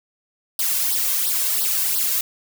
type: noise with flanger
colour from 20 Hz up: blue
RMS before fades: -21 dBFS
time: 0.59-2.21 s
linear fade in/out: 2 ms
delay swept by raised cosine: 0.21 to 1.91 ms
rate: 2.9 Hz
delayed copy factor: +0.9
effects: none